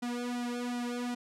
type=tone with flanger; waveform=sawtooth; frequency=242.9 Hz; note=B3; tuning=29 cents flat; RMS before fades=-35 dBFS; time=0.02-1.15 s; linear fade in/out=10 ms; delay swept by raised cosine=1.8 to 3.1 ms; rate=2.7 Hz; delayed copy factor=-1; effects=low-pass 10000 Hz 12 dB/octave